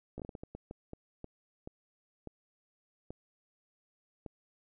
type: slowing click train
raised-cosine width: 2 ms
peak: -29 dBFS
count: 15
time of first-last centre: 0.18-4.262 s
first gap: 16 ms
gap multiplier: 1.39
effects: none